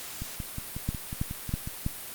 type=two click trains; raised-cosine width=5 ms; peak=-22 / -15 dBFS; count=9 / 4; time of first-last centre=0.22-1.675 / 0.89-1.864 s; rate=5.5 / 3.08 Hz; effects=white hiss -40 dBFS RMS until 2.14 s + Opus 48 kbps